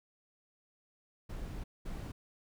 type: noise bursts at uneven times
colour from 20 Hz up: brown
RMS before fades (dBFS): -41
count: 2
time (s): 1.29-1.64 / 1.85-2.12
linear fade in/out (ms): 10
effects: none